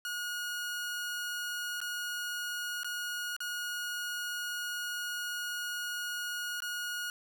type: tone with dropouts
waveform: sawtooth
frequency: 1443 Hz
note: F#6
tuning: 44 cents flat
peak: -31 dBFS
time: 0.05-7.1 s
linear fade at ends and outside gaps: 1 ms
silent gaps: 1.804-1.814 / 2.833-2.845 / 3.365-3.404 / 6.604-6.621 s
effects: none